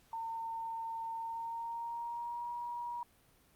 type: tone with pitch glide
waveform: sine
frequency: 909 to 955.8 Hz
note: A#5 to A#5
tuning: -44 to +43 cents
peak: -37 dBFS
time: 0.13-3.03 s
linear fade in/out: 2 ms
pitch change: +87 cents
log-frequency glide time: 1.17-2.52 s
effects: pink hiss -67 dBFS RMS until 3.55 s + Opus 48 kbps